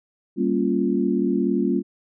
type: chord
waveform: sine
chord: G half-diminished seventh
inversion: none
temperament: equal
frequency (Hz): 196 / 233.1 / 277.2 / 349.2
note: G3 / Bb3 / Db4 / F4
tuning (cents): 0 / 0 / 0 / 0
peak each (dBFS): -24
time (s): 0.36-1.83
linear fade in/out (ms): 50
effects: none